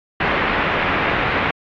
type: low-pass noise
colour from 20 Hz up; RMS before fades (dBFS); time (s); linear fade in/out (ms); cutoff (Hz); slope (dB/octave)
white; -19; 0.2-1.51; 5; 2400; 24
effects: low-pass 4000 Hz 12 dB/octave + AAC 48 kbps